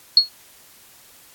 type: tone with exponential decay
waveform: sine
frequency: 4326 Hz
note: C#8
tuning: 43 cents flat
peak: -4 dBFS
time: 0.17-0.29 s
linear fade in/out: 2 ms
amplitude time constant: 26 ms
effects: white hiss -49 dBFS RMS until 1.34 s + AAC 64 kbps